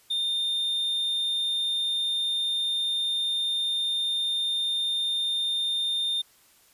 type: tone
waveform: triangle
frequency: 3625 Hz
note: A#7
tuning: 49 cents flat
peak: -23 dBFS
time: 0.1-6.22 s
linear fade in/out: 10 ms
effects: white hiss -59 dBFS RMS until 6.73 s + resampled to 32000 Hz